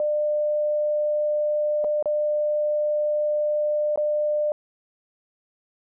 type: tone with dropouts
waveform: sine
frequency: 599 Hz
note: D5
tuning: 34 cents sharp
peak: -20 dBFS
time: 0-4.52 s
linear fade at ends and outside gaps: 1 ms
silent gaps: 1.842-1.845 / 2.026-2.057 / 3.959-3.975 s
effects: none